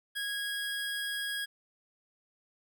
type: tone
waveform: 25% pulse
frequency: 1649 Hz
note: G#6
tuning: 13 cents flat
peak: -29 dBFS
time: 0.15-1.46 s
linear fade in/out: 20 ms
effects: none